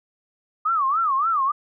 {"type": "tone with vibrato", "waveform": "sine", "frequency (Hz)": 1200, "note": "D6", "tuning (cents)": 37, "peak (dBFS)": -18, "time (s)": [0.65, 1.52], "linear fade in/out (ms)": 10, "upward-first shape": "sine", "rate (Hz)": 3.5, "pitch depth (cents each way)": 220, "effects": []}